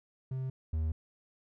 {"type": "tone pair in turn", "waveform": "triangle", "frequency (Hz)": [130.81, 79.09], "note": ["C3", "D#2"], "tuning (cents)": [0, 29], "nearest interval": "major sixth", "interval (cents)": 871, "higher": "first", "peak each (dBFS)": [-31, -27], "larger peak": "second", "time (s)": [[0.31, 0.5], [0.73, 0.92]], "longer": "neither", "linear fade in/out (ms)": 5, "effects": []}